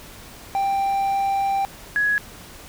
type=tone pair in turn; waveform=triangle / sine; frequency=787 / 1673.9 Hz; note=G5 / G#6; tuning=+7 / +13 cents; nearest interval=octave + minor second; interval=1306 cents; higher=second; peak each=-17 dBFS; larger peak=neither; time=0.55-1.65 / 1.96-2.18 s; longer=first; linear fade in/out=0 ms; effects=pink hiss -42 dBFS RMS until 2.68 s